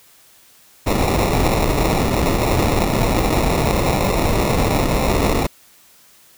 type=noise with sample-and-hold; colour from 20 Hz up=pink; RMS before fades=-17 dBFS; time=0.86-5.47 s; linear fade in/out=10 ms; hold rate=1575 Hz; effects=white hiss -50 dBFS RMS until 6.37 s